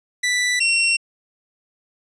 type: tone pair in turn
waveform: sawtooth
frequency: 1975.5 / 2727 Hz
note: B6 / F7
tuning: 0 / -42 cents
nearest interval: tritone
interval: 558 cents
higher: second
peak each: -14 / -12 dBFS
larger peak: second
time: 0.23-0.6 / 0.6-0.97 s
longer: neither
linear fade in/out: 10 ms
effects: resampled to 22050 Hz